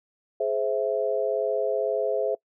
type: chord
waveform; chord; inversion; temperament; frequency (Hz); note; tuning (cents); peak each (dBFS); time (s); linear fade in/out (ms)
sine; Ab augmented; none; equal with one note detuned; 421.3 / 523.3 / 659.3; Ab4 / C5 / E5; +25 / 0 / 0; -27; 0.4-2.35; 5
effects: noise-tail reverb RT60 0.1 s tail -24 dB re dry